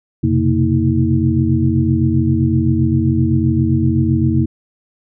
sine tone cluster, 89.5 / 128.1 / 135.8 / 229.9 / 319.9 Hz, F2 / C3 / C#3 / A#3 / D#4, +43 / -36 / -35 / -24 / +48 cents, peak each -18 dBFS, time 0.23-4.46 s, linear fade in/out 10 ms, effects none

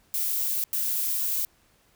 violet noise bursts at uneven times, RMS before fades -27 dBFS, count 2, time 0.14-0.64 / 0.73-1.45 s, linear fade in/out 0 ms, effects pink hiss -63 dBFS RMS until 1.95 s

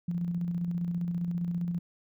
sine tone with tremolo, 173.3 Hz, F3, 13 cents flat, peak -27 dBFS, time 0.08-1.79 s, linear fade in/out 5 ms, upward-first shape square, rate 15 Hz, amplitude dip 35%, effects none

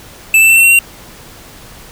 square tone with pitch steps, 2637 / 2660 / 2683 / 2706 / 2730 / 2754 Hz, E7 / E7 / E7 / E7 / F7 / F7, 0 / +15 / +30 / +45 / -40 / -25 cents, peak -5 dBFS, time 0.34-0.79 s, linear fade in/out 2 ms, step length 75 ms, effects pink hiss -36 dBFS RMS until 1.91 s

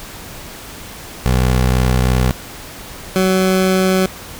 20% pulse tone pair in turn, 63 / 187.59 Hz, B1 / F#3, +35 / +24 cents, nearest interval octave + perfect fifth, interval 1889 cents, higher second, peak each -7 dBFS, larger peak neither, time 1.26-2.31 / 3.16-4.06 s, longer first, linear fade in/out 0 ms, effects pink hiss -33 dBFS RMS until 4.39 s

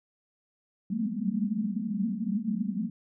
white band-pass noise, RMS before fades -30 dBFS, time 0.9-2.9 s, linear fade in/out 5 ms, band 190 to 230 Hz, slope 96 dB/octave, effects none

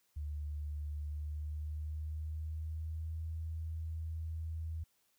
sine tone with pitch glide, 74.2 to 80.45 Hz, D2 to E2, +18 to -42 cents, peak -37 dBFS, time 0.16-4.84 s, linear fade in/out 10 ms, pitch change +140 cents, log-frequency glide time 1.01-3.22 s, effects white hiss -75 dBFS RMS until 5.18 s

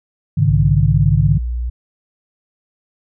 sine chord, Ab suspended fourth, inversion none, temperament equal, 103.83 / 138.59 / 155.56 Hz, Ab2 / Db3 / Eb3, 0 / 0 / 0 cents, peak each -15 dBFS, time 0.37-1.38 s, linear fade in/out 10 ms
sine tone, 60 Hz, B1, 49 cents flat, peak -18 dBFS, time 0.48-1.7 s, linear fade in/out 10 ms
effects none

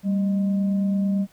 sine tone with frequency modulation, 196 Hz, G3, in tune, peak -19 dBFS, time 0.03-1.27 s, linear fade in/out 50 ms, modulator 421 Hz, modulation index 0.24, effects pink hiss -57 dBFS RMS until 1.32 s

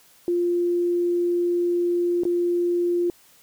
sine tone with dropouts, 349.2 Hz, F4, in tune, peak -19 dBFS, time 0.28-3.1 s, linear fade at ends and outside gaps 1 ms, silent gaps 2.235-2.252 s, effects white hiss -55 dBFS RMS until 3.42 s

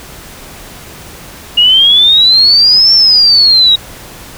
sine exponential two-way sweep, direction up then down, 2846 to 5450 to 3795 Hz, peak -3 dBFS, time 1.57-3.76 s, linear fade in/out 10 ms, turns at 2.93 s, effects pink hiss -31 dBFS RMS until 4.37 s

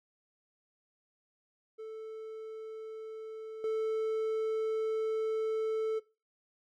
triangle tone with level steps, 440 Hz, A4, in tune, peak -38 / -27 dBFS, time 1.78-6 s, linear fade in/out 20 ms, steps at 3.64 s, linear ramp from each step 2 ms, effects noise-tail reverb RT60 0.3 s tail -20 dB re dry

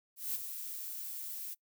violet noise with ADSR envelope, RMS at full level -34 dBFS, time 0.16-1.55 s, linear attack 190 ms, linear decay 17 ms, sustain -8 dB, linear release 25 ms, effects noise-tail reverb RT60 0.1 s tail -22 dB re dry

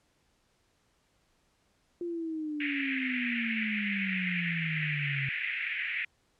sine exponential sweep, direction down, 350.3 to 134.2 Hz, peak -32 dBFS, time 2.01-5.29 s, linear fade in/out 2 ms
white band-pass noise, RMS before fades -34 dBFS, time 2.6-6.05 s, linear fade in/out 5 ms, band 1800 to 2500 Hz, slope 48 dB/octave
effects pink hiss -71 dBFS RMS until 6.39 s + low-pass 9000 Hz 12 dB/octave

